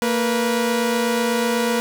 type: tone pair together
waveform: sawtooth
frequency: 229.5 / 487.1 Hz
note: A#3 / B4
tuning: -27 / -24 cents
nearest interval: octave + minor second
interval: 1303 cents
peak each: -17 dBFS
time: 0.02-1.8 s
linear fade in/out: 0 ms
effects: none